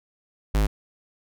square tone, 51.91 Hz, G#1, in tune, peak -19 dBFS, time 0.54-0.67 s, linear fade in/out 10 ms, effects none

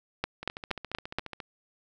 two click trains, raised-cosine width 0.3 ms, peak -22 / -12 dBFS, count 15 / 5, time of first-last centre 0.43-1.402 / 0.24-1.186 s, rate 14.4 / 4.23 Hz, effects none

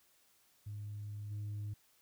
sine tone with level steps, 103.9 Hz, G#2, 1 cent sharp, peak -40 / -36 dBFS, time 0.66-1.74 s, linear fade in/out 10 ms, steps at 1.3 s, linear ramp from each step 20 ms, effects tanh soft clip ceiling -37 dBFS + white hiss -70 dBFS RMS until 2.01 s

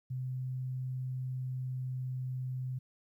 sine tone, 128.6 Hz, C3, 30 cents flat, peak -34 dBFS, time 0.1-2.79 s, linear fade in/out 10 ms, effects 12-bit

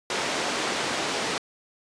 pink band-pass noise, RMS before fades -28 dBFS, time 0.1-1.38 s, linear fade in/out 2 ms, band 320 to 6300 Hz, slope 12 dB/octave, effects resampled to 22050 Hz

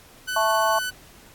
sawtooth tone, 1499 Hz, F#6, 22 cents sharp, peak -22 dBFS, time 0.27-0.91 s, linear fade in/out 20 ms
sine chord, A major, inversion second, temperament just, 660 / 880 / 1100 Hz, E5 / A5 / C#6, +2 / 0 / -14 cents, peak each -23 dBFS, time 0.36-0.79 s, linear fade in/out 5 ms
effects pink hiss -50 dBFS RMS until 1.34 s + AAC 64 kbps

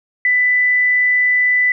sine tone, 1991 Hz, B6, 14 cents sharp, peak -11 dBFS, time 0.25-1.72 s, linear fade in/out 2 ms, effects none

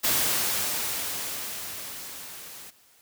white noise with level ramp, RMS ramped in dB -23 to -44 dBFS, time 0.03-2.71 s, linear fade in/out 20 ms, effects white hiss -59 dBFS RMS until 3.01 s + high-pass 60 Hz 12 dB/octave

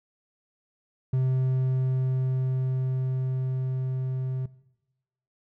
triangle tone with level ramp, 130 Hz, C3, 11 cents flat, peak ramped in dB -19 to -25 dBFS, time 1.13-4.46 s, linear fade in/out 5 ms, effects noise-tail reverb RT60 1.0 s tail -20 dB re dry

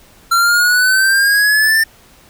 square exponential sweep, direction up, 1360 to 1800 Hz, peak -10 dBFS, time 0.31-1.84 s, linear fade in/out 10 ms, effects pink hiss -46 dBFS RMS until 2.29 s

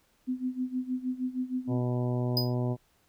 sine tone with tremolo, 254.4 Hz, C4, 48 cents flat, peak -26 dBFS, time 0.27-1.82 s, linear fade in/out 20 ms, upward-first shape sine, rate 6.4 Hz, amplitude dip 85%
harmonic tone, 123.47 Hz, B2, in tune, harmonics 1 / 2 / 3 / 4 / 5 / 6 / 7 / 8, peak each -28 / -33 / -36 / -42 / -39 / -46 / -47 / -48 dBFS, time 1.67-2.77 s, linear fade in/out 50 ms
square tone with exponential decay, 4978 Hz, D#8, in tune, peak -23 dBFS, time 2.37-2.54 s, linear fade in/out 1 ms, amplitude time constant 36 ms
effects pink hiss -68 dBFS RMS until 3.08 s

